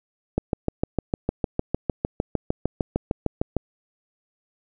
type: click train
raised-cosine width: 2 ms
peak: -8 dBFS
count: 22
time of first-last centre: 0.38-3.567 s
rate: 6.59 Hz
effects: none